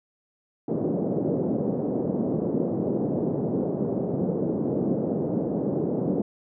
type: band-pass noise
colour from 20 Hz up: pink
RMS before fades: -26 dBFS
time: 0.68-6.22 s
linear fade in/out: 5 ms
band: 160 to 520 Hz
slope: 24 dB/octave
effects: none